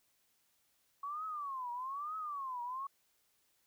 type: tone with vibrato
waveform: sine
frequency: 1108.7 Hz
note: C#6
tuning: in tune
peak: -38 dBFS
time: 1.03-2.87 s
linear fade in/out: 5 ms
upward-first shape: triangle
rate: 1.1 Hz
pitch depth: 270 cents each way
effects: white hiss -75 dBFS RMS until 3.66 s